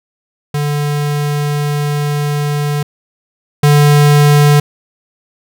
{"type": "tone pair in turn", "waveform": "square", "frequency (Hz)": [146.5, 146.5], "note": ["D3", "D3"], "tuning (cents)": [-4, -4], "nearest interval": "unison", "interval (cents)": 0, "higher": "neither", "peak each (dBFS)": [-14, -6], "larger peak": "second", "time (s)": [[0.54, 2.83], [3.63, 4.6]], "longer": "first", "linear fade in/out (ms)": 5, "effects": []}